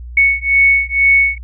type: beating tone pair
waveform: sine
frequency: 2215 / 2217.1 Hz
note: C#7 / C#7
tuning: -2 / 0 cents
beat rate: 2.1 Hz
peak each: -12 dBFS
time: 0.17-1.38 s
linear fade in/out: 5 ms
effects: added 60 Hz sine -27 dBFS peak until 1.43 s